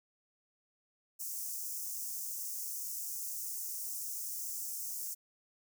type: high-pass noise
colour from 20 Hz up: white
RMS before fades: -40 dBFS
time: 1.19-5.15 s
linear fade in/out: 20 ms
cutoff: 5600 Hz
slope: 48 dB/octave
effects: none

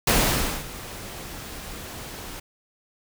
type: noise with ADSR envelope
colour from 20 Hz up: pink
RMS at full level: -18 dBFS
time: 0.07-2.4 s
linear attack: 4 ms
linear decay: 560 ms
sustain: -19 dB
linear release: 7 ms
effects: none

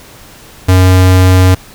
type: tone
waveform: square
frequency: 92.5 Hz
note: F#2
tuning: in tune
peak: -4 dBFS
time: 0.68-1.55 s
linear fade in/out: 10 ms
effects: pink hiss -36 dBFS RMS until 1.74 s

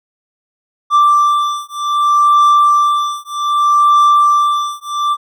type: beating tone pair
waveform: triangle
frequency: 1174.7 / 1175.34 Hz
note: D6 / D6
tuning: 0 / +1 cents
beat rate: 0.64 Hz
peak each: -10 dBFS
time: 0.9-5.17 s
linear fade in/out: 50 ms
effects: none

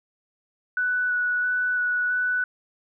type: tone with vibrato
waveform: sine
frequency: 1480 Hz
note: F#6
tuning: in tune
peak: -21 dBFS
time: 0.77-2.44 s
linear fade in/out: 2 ms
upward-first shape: square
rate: 1.5 Hz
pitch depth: 10 cents each way
effects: none

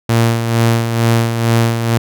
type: tone with tremolo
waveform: sawtooth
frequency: 115.6 Hz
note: A#2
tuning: 14 cents flat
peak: -5 dBFS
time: 0.09-1.98 s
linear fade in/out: 5 ms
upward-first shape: sine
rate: 2.2 Hz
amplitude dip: 55%
effects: none

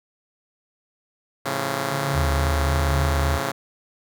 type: chord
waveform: 5% pulse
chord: A augmented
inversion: none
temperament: just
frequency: 110 / 137.5 / 171.88 Hz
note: A2 / C#3 / E#3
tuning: 0 / -14 / -27 cents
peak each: -20 / -15 / -20 dBFS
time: 1.45-3.52 s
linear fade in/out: 10 ms
type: tone with tremolo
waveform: sine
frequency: 141.1 Hz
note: C#3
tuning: 31 cents sharp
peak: -25 dBFS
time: 1.92-3.37 s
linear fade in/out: 5 ms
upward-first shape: sine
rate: 1.2 Hz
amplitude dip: 60%
type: tone with vibrato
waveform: sine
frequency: 75.6 Hz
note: D#2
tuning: 49 cents flat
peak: -20 dBFS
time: 2.13-3.4 s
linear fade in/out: 50 ms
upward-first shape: triangle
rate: 3.5 Hz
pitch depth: 57 cents each way
effects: none

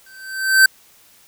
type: tone with exponential growth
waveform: square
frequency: 1548 Hz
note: G6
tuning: 22 cents flat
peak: -6 dBFS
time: 0.06-0.66 s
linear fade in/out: 5 ms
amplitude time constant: 130 ms
effects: white hiss -51 dBFS RMS until 1.27 s

